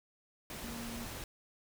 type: tone in noise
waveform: sine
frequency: 233.1 Hz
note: A#3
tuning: in tune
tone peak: -43 dBFS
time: 0.64-1.05 s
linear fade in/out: 2 ms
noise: pink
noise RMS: -44 dBFS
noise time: 0.5-1.24 s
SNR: -2 dB
effects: none